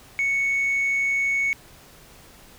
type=tone; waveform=sine; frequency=2217 Hz; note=C#7; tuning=in tune; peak=-18 dBFS; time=0.19-1.53 s; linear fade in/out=0 ms; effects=tanh soft clip ceiling -18 dBFS + pink hiss -49 dBFS RMS until 2.58 s